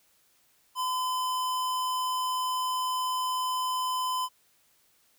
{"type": "tone", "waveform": "square", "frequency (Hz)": 1017, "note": "C6", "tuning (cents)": -50, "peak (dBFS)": -28, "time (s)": [0.75, 4.29], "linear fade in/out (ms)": 50, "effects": ["white hiss -66 dBFS RMS until 5.18 s"]}